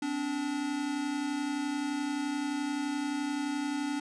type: tone pair together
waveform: square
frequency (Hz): 257.6 / 289.2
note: C4 / D4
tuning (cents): -27 / -27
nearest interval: major second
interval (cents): 200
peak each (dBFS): -38 / -32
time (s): 0.02-4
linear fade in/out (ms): 5
effects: resampled to 22050 Hz